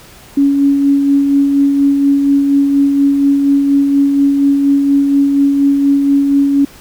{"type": "tone with tremolo", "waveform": "sine", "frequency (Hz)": 280, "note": "C#4", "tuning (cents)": 18, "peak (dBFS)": -6, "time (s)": [0.37, 6.65], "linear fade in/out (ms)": 5, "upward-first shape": "sine", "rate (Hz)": 4.2, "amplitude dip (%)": 35, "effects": ["pink hiss -39 dBFS RMS until 6.8 s"]}